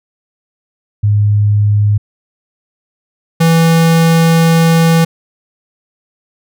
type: tone pair in turn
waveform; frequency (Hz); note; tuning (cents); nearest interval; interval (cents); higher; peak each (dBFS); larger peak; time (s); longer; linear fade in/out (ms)
sine / square; 103.83 / 164.82; G#2 / E3; 0 / 0; minor sixth; 800; second; -7; neither; 1.03-1.98 / 3.4-5.05; second; 10
effects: none